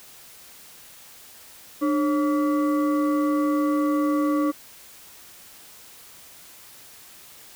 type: tone with frequency modulation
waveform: sine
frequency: 297.8 Hz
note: D4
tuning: 24 cents sharp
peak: -19 dBFS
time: 1.81-4.52 s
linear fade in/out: 20 ms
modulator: 846 Hz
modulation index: 0.7
effects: white hiss -47 dBFS RMS until 7.55 s